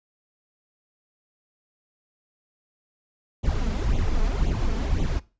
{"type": "noise with flanger", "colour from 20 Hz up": "brown", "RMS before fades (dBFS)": -23, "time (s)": [3.43, 5.2], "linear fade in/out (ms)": 20, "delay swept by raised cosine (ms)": [0.29, 4.59], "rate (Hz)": 1.9, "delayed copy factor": 0.8, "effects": ["noise-tail reverb RT60 0.3 s tail -19 dB re dry", "resampled to 16000 Hz"]}